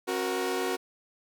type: tone cluster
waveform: sawtooth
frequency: 269 / 368.8 / 469.7 Hz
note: C4 / F#4 / A#4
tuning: +48 / -6 / +13 cents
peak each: -32 / -26 / -29 dBFS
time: 0.07-0.77 s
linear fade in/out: 20 ms
effects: none